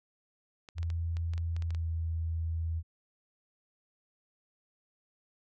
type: clicks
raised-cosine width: 0.2 ms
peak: -30 dBFS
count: 11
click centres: 0.688 / 0.783 / 0.83 / 0.902 / 1.169 / 1.336 / 1.379 / 1.565 / 1.623 / 1.706 / 1.748 s
type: tone with pitch glide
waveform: sine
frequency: 83.5 to 81.97 Hz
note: E2 to E2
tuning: +23 to -9 cents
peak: -30 dBFS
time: 0.75-2.83 s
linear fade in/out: 50 ms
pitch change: -32 cents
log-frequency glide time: 1.63-1.88 s
effects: none